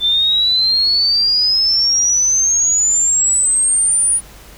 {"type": "exponential sweep", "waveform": "sine", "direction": "up", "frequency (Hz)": [3520, 9700], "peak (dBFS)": -11, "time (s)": [0, 4.21], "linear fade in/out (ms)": 50, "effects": ["added 50 Hz sine -41 dBFS peak until 4.57 s", "pink hiss -41 dBFS RMS until 4.57 s"]}